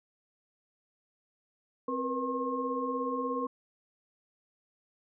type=tone cluster; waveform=sine; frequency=262 / 472.7 / 489.4 / 1073 Hz; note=C4 / A#4 / B4 / C6; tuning=+2 / +24 / -16 / +43 cents; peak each=-35 / -40 / -35 / -34 dBFS; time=1.88-3.47 s; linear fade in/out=5 ms; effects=none